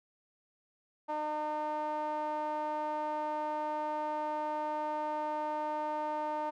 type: tone with band-pass filter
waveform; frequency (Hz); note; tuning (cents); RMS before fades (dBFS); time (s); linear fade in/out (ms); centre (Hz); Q
sawtooth; 303.5; D#4; -43; -35; 1.08-6.51; 20; 810; 9.6
effects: none